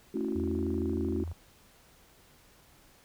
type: chord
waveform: sine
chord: F# minor seventh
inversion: first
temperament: equal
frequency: 220 / 277.2 / 329.6 / 370 Hz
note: A3 / C#4 / E4 / F#4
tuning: 0 / 0 / 0 / 0 cents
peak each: -35 dBFS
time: 0.14-1.24 s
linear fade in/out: 5 ms
type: click train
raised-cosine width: 1 ms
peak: -36 dBFS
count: 31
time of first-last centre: 0.17-1.315 s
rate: 26.2 Hz
type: tone with vibrato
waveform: sine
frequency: 83.6 Hz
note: E2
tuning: 25 cents sharp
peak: -34 dBFS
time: 0.35-1.33 s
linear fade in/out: 10 ms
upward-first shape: square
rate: 13 Hz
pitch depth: 20 cents each way
effects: pink hiss -60 dBFS RMS until 3.04 s